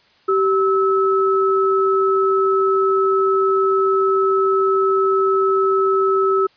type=tone pair together; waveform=sine; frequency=386.5 / 1300 Hz; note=G4 / E6; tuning=-24 / -24 cents; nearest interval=octave + major sixth; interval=2100 cents; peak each=-15 / -18 dBFS; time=0.28-6.47 s; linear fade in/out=10 ms; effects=white hiss -55 dBFS RMS until 6.56 s + resampled to 11025 Hz